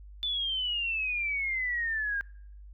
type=exponential sweep; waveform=sine; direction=down; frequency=3520 to 1600 Hz; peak=-28 dBFS; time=0.23-2.21 s; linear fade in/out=0 ms; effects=noise-tail reverb RT60 0.7 s tail -26 dB re dry + added 50 Hz sine -45 dBFS peak until 2.73 s